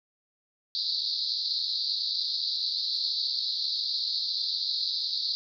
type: band-pass noise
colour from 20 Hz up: pink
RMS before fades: -30 dBFS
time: 0.75-5.35 s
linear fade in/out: 0 ms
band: 3900 to 4800 Hz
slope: 96 dB/octave
effects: none